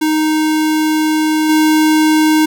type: tone with level steps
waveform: square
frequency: 310.7 Hz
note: D#4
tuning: 2 cents flat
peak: -12 / -9 dBFS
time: 0.01-2.46 s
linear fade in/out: 10 ms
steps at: 1.49 s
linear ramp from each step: 5 ms
effects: none